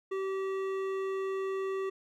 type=tone with hard clipping; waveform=sine; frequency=385.1 Hz; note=G4; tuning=31 cents flat; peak=-33 dBFS; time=0.11-1.9 s; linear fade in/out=10 ms; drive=12 dB; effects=none